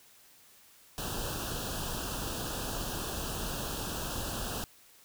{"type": "band-stop noise", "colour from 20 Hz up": "pink", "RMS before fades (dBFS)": -36, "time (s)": [0.98, 4.64], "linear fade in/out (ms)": 0, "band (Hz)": [1700, 2600], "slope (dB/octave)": 96, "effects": ["white hiss -59 dBFS RMS until 5.04 s"]}